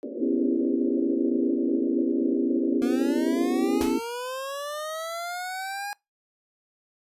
pink band-pass noise, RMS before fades -34 dBFS, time 0.03-3.81 s, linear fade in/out 0 ms, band 230 to 570 Hz, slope 96 dB/octave
sine chord, C# half-diminished seventh, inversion third, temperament just, 249.5 / 277.2 / 332.6 / 399.1 Hz, B3 / C#4 / E4 / G4, +18 / 0 / +16 / +31 cents, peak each -27 / -27 / -26 / -31 dBFS, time 0.2-3.99 s, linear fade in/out 10 ms
25% pulse linear sweep, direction up, 233.1 to 822 Hz, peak -27 dBFS, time 2.82-5.93 s, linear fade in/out 0 ms
pink noise with exponential decay, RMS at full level -29 dBFS, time 3.81-4.05 s, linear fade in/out 1 ms, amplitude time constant 52 ms
effects noise-tail reverb RT60 0.2 s tail -24 dB re dry + resampled to 32000 Hz

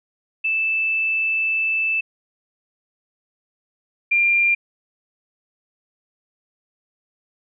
sine tone pair in turn, 2637 / 2390 Hz, E7 / D7, 0 / +30 cents, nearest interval major second, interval 170 cents, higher first, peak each -18 / -14 dBFS, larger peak second, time 0.44-2.01 / 4.11-4.55 s, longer first, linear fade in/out 10 ms, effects none

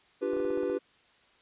triangle chord, G dominant seventh, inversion second, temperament equal, 293.7 / 349.2 / 392 / 493.9 Hz, D4 / F4 / G4 / B4, 0 / 0 / 0 / 0 cents, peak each -34 / -33 / -30 / -30 dBFS, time 0.21-0.79 s, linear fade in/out 20 ms
clicks, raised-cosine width 1 ms, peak -31 dBFS, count 8, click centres 0.334 / 0.367 / 0.402 / 0.451 / 0.505 / 0.575 / 0.633 / 0.699 s
effects white hiss -63 dBFS RMS until 1.41 s + resampled to 8000 Hz

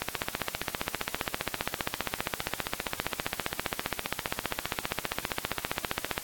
click train, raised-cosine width 0.3 ms, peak -11 dBFS, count 94, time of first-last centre 0.02-6.179 s, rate 15.1 Hz, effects white hiss -42 dBFS RMS until 6.23 s + AAC 64 kbps

